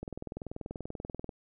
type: click train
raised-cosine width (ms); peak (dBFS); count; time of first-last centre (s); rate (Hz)
2; -25; 27; 0.03-1.292; 20.6
effects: none